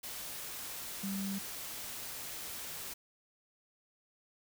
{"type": "tone in noise", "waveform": "sine", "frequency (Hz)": 196, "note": "G3", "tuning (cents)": 0, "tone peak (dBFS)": -35, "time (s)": [1.03, 1.39], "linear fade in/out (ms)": 10, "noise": "white", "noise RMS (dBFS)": -43, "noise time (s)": [0.03, 2.94], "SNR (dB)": 5, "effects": []}